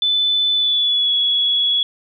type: tone with pitch glide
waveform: sine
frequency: 3505 to 3368 Hz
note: A7 to G#7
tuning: -7 to +24 cents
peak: -14 dBFS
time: 0.02-1.83 s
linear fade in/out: 2 ms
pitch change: -69 cents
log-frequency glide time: 0.54-1.12 s
effects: none

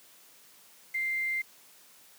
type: tone with quantisation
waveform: sine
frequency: 2093 Hz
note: C7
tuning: in tune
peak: -28 dBFS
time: 0.94-1.42 s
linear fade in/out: 10 ms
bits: 8
effects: white hiss -57 dBFS RMS until 2.18 s + high-pass 150 Hz 12 dB/octave

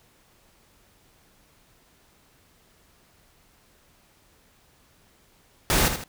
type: noise with echo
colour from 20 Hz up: pink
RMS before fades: -21 dBFS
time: 5.7-5.88 s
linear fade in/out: 0 ms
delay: 79 ms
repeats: 2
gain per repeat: -8 dB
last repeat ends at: 6.038 s
effects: pink hiss -60 dBFS RMS until 6.08 s

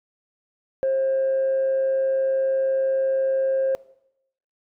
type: tone with amplitude modulation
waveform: sine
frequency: 533 Hz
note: C5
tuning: 32 cents sharp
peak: -16 dBFS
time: 0.83-3.75 s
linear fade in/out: 0 ms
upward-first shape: sine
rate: 132 Hz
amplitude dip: 25%
effects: noise-tail reverb RT60 0.8 s tail -21 dB re dry + tanh soft clip ceiling -16 dBFS

